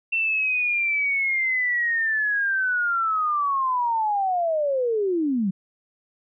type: linear sweep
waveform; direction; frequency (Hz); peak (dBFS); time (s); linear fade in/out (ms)
sine; down; 2700 to 179.2; -20; 0.12-5.51; 10
effects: none